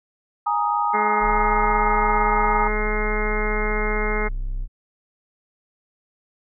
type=chord; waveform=sine; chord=Ab suspended second; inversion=none; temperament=just; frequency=830.6 / 934.4 / 1245.9 Hz; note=Ab5 / Bb5 / Eb6; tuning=0 / +4 / +2 cents; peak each=-23 dBFS; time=0.46-2.68 s; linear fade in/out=10 ms
type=harmonic tone; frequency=212 Hz; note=G#3; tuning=36 cents sharp; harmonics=1 / 2 / 3 / 4 / 5 / 6 / 7 / 8 / 9 / 10; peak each=-31 / -26 / -36 / -32 / -36 / -32 / -34 / -37 / -36 / -27 dBFS; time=0.93-4.29 s; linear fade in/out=20 ms
type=tone; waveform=triangle; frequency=32.49 Hz; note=C1; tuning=11 cents flat; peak=-21 dBFS; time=1.2-4.68 s; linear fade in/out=50 ms
effects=none